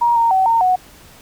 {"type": "tone with pitch steps", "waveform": "sine", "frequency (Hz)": [946, 925, 759, 916, 737], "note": ["A#5", "A#5", "F#5", "A#5", "F#5"], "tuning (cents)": [25, -14, 44, -31, -7], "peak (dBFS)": -11, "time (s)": [0.01, 0.76], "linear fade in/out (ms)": 10, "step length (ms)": 150, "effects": ["pink hiss -44 dBFS RMS until 1.21 s"]}